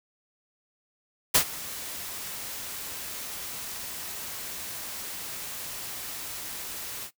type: noise with ADSR envelope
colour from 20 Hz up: white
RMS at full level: -18 dBFS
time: 1.34-7.11 s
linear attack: 12 ms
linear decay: 86 ms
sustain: -19 dB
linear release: 68 ms
effects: noise-tail reverb RT60 0.1 s tail -18 dB re dry